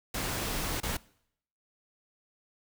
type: noise with dropouts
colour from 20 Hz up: pink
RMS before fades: -33 dBFS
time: 0.14-0.97 s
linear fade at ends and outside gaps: 5 ms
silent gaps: 0.803-0.831 s
effects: noise-tail reverb RT60 0.7 s tail -22 dB re dry